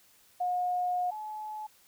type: tone pair in turn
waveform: sine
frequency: 720 / 856.2 Hz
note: F#5 / A5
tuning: -47 / -47 cents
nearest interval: minor third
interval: 300 cents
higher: second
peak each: -27 / -36 dBFS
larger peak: first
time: 0.4-1.11 / 1.11-1.67 s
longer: first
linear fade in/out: 10 ms
effects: white hiss -62 dBFS RMS until 1.87 s